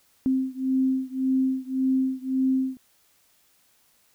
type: beating tone pair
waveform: sine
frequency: 261.6 / 263.4 Hz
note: C4 / C4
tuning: 0 / +12 cents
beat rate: 1.8 Hz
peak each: -24 / -25 dBFS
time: 0.26-2.77 s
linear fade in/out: 0 ms
effects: white hiss -63 dBFS RMS until 4.14 s